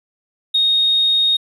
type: tone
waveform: triangle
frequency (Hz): 3722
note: A#7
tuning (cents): -3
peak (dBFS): -9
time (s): 0.54-1.37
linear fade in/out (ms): 10
effects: tanh soft clip ceiling -10 dBFS + resampled to 32000 Hz

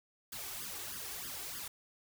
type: noise with flanger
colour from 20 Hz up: white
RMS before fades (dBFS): -43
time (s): 0.32-1.68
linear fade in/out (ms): 5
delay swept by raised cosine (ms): 0.6 to 2.7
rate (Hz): 3.2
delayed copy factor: +1
effects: none

